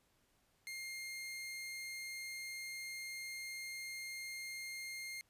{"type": "tone", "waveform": "sawtooth", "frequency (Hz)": 2121, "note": "C7", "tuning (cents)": 23, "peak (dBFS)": -40, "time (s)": [0.67, 5.21], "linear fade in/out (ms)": 0, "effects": ["pink hiss -75 dBFS RMS until 5.29 s", "resampled to 32000 Hz"]}